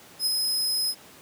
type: tone with ADSR envelope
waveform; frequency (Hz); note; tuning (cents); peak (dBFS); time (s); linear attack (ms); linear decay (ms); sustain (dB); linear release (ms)
sawtooth; 5090; D#8; +39; -18; 0.19-0.95; 73; 14; -3; 58
effects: pink hiss -49 dBFS RMS until 1.21 s + high-pass 150 Hz 12 dB/octave